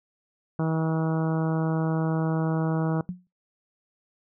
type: harmonic tone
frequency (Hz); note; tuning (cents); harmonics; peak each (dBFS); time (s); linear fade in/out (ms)
160.5; E3; -46; 1 / 2 / 3 / 4 / 5 / 6 / 7 / 8 / 9; -24 / -30 / -34 / -36 / -38 / -40 / -41 / -42 / -43; 0.59-3.01; 2
type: tone with exponential decay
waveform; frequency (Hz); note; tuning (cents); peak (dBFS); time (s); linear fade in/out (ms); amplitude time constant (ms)
sine; 180.5; F#3; -43; -25; 3.09-3.27; 0; 38
effects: noise-tail reverb RT60 0.2 s tail -22 dB re dry